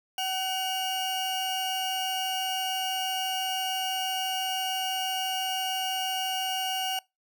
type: tone pair together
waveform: 40% pulse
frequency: 755 / 2851 Hz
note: F#5 / F7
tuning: +35 / +35 cents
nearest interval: octave + major seventh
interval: 2300 cents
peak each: -30 / -30 dBFS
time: 0.18-6.99 s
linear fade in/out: 2 ms
effects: noise-tail reverb RT60 0.2 s tail -22 dB re dry